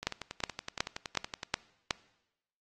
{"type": "two click trains", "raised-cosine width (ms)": 0.2, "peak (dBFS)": [-20, -11], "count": [16, 6], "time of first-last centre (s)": [[0.03, 1.432], [0.07, 1.908]], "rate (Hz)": [10.7, 2.72], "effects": ["noise-tail reverb RT60 0.9 s tail -21 dB re dry", "AAC 32 kbps"]}